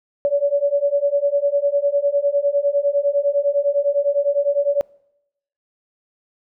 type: beating tone pair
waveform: sine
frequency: 564 / 573.9 Hz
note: C#5 / D5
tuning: +30 / -40 cents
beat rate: 9.9 Hz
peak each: -19 / -18 dBFS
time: 0.25-4.81 s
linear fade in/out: 0 ms
effects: noise-tail reverb RT60 0.8 s tail -25 dB re dry